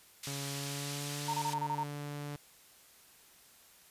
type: band-pass noise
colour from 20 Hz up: pink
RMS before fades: -43 dBFS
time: 0.23-1.54 s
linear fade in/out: 5 ms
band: 3000 to 10000 Hz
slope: 12 dB/octave
type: tone with pitch glide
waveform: sawtooth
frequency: 140 to 145.44 Hz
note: C#3 to D3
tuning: +18 to -16 cents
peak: -35 dBFS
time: 0.27-2.36 s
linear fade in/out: 2 ms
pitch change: +66 cents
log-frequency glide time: 0.5-1.26 s
type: tone bursts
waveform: sine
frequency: 917 Hz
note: A#5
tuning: 29 cents flat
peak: -31 dBFS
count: 7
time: 1.28-1.835 s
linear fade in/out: 5 ms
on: 57 ms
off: 26 ms
effects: white hiss -60 dBFS RMS until 3.9 s + resampled to 32000 Hz